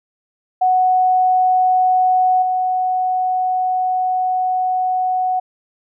sine tone with level steps, 740 Hz, F#5, in tune, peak -11 / -15 dBFS, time 0.61-5.4 s, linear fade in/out 10 ms, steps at 2.42 s, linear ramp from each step 5 ms, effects none

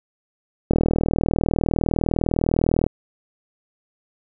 click train, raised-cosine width 2 ms, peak -5 dBFS, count 87, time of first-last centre 0.71-2.865 s, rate 39.9 Hz, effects none

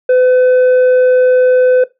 sine tone with tanh clipping, 506 Hz, B4, 42 cents sharp, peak -7 dBFS, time 0.09-1.84 s, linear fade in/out 5 ms, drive 5 dB, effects noise-tail reverb RT60 0.2 s tail -18 dB re dry

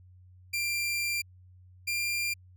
sawtooth tone pair in turn, 2375 / 2388 Hz, D7 / D7, +19 / +28 cents, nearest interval unison, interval 9 cents, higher second, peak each -25 dBFS, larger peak neither, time 0.53-1.22 / 1.87-2.34 s, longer first, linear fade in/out 10 ms, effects added 91 Hz sine -52 dBFS peak until 2.56 s

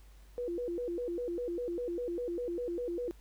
sine tone with vibrato, 409.9 Hz, G#4, 23 cents flat, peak -33 dBFS, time 0.38-3.11 s, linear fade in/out 0 ms, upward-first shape square, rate 5 Hz, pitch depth 300 cents each way, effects added 50 Hz sine -53 dBFS peak until 3.2 s + pink hiss -65 dBFS RMS until 3.2 s

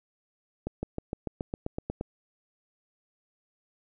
accelerating click train, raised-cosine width 2 ms, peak -18 dBFS, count 11, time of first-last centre 0.67-2.011 s, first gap 160 ms, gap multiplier 0.96, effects none

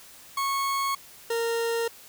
40% pulse tone pair in turn, 1100 / 462.5 Hz, C#6 / A#4, -14 / -14 cents, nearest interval octave + minor third, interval 1500 cents, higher first, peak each -24 dBFS, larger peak neither, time 0.37-0.95 / 1.3-1.88 s, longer neither, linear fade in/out 5 ms, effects white hiss -49 dBFS RMS until 2.08 s

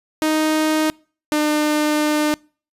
sawtooth tone pair in turn, 311.1 / 301.5 Hz, D#4 / D4, 0 / +46 cents, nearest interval minor second, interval 54 cents, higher first, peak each -12 dBFS, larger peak neither, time 0.22-0.9 / 1.32-2.34 s, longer second, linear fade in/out 0 ms, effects noise-tail reverb RT60 0.4 s tail -26 dB re dry + resampled to 32000 Hz

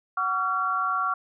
sine tone cluster, 744 / 1134 / 1372 Hz, F#5 / C#6 / F6, +9 / +39 / -31 cents, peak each -33 / -26 / -26 dBFS, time 0.17-1.14 s, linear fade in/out 5 ms, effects none

